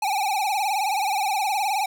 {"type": "tone with vibrato", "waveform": "square", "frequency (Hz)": 810, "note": "G#5", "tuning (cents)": -43, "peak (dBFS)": -22, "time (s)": [0.02, 1.86], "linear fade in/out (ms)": 5, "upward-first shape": "triangle", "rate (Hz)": 19, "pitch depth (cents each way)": 140, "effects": []}